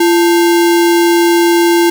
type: tone with sample-and-hold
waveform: sine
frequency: 341.5 Hz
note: F4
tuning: 39 cents flat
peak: -6 dBFS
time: 0-1.9 s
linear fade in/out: 5 ms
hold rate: 1225 Hz
effects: none